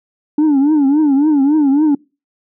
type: tone with vibrato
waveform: sine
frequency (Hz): 290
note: D4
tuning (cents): -22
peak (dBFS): -6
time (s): 0.38-1.95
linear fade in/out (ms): 5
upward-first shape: triangle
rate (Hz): 3.6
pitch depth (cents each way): 160
effects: noise-tail reverb RT60 0.3 s tail -26 dB re dry + tanh soft clip ceiling -8 dBFS